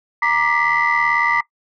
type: tone cluster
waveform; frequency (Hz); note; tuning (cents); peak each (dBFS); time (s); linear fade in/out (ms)
sine; 938 / 1181 / 1960 / 2038; A#5 / D6 / B6 / C7; +11 / +9 / -14 / -46; -19; 0.22-1.41; 5
effects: noise-tail reverb RT60 0.1 s tail -19 dB re dry + tanh soft clip ceiling -7 dBFS